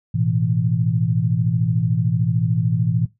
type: chord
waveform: sine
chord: A suspended second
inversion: none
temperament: equal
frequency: 110 / 123.47 / 164.81 Hz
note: A2 / B2 / E3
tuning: 0 / 0 / 0 cents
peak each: -21 dBFS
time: 0.14-3.06 s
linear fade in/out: 10 ms
effects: noise-tail reverb RT60 0.2 s tail -18 dB re dry